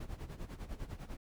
brown noise with tremolo, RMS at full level -41 dBFS, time 0-1.17 s, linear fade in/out 5 ms, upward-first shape sine, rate 10 Hz, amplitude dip 80%, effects none

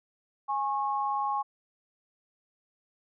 sine tone pair together, 829 / 1090.7 Hz, G#5 / C#6, -3 / -28 cents, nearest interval perfect fourth, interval 475 cents, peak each -29 / -30 dBFS, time 0.48-1.43 s, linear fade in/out 20 ms, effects none

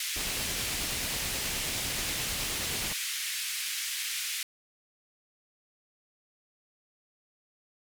pink band-pass noise, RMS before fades -34 dBFS, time 0-4.43 s, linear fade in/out 2 ms, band 2000 to 14000 Hz, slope 24 dB/octave
pink noise with tremolo, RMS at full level -37 dBFS, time 0.16-2.93 s, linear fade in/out 0 ms, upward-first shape sine, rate 9.4 Hz, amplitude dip 30%
effects none

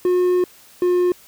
triangle tone pair in turn, 360.7 / 357.6 Hz, F#4 / F4, -44 / +41 cents, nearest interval unison, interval 15 cents, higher first, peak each -12 dBFS, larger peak neither, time 0.05-0.44 / 0.82-1.12 s, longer first, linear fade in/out 2 ms, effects white hiss -48 dBFS RMS until 1.27 s

